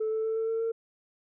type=tone with pitch steps; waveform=sine; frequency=436.9 / 440.4 / 444 / 447.6 / 451.3 / 454.9 Hz; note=A4 / A4 / A4 / A4 / A4 / A#4; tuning=-12 / +2 / +16 / +30 / +44 / -42 cents; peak=-25 dBFS; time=0-0.72 s; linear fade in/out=10 ms; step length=120 ms; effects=tanh soft clip ceiling -24 dBFS